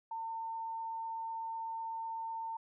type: tone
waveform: sine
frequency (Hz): 904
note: A5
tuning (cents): +47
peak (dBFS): -37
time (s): 0.11-2.57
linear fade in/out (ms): 5
effects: none